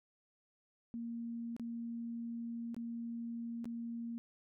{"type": "tone with dropouts", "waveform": "sine", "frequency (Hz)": 233.1, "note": "A#3", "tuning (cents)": 0, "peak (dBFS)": -39, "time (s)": [0.94, 4.18], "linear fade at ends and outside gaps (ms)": 0, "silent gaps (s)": [[1.565, 1.597], [2.745, 2.765], [3.644, 3.655]], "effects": []}